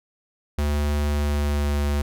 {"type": "tone with pitch glide", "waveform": "square", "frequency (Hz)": [73.42, 72.37], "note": ["D2", "D2"], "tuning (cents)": [0, -25], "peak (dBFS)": -21, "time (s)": [0.58, 2.02], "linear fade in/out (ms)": 5, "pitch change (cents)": -25, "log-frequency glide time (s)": [1.05, 1.78], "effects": []}